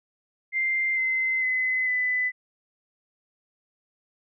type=tone with pitch steps; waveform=sine; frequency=2093 / 2062 / 2031 / 2001 Hz; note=C7 / C7 / B6 / B6; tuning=0 / -26 / +48 / +22 cents; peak=-22 dBFS; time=0.52-2.32 s; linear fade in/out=50 ms; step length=450 ms; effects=none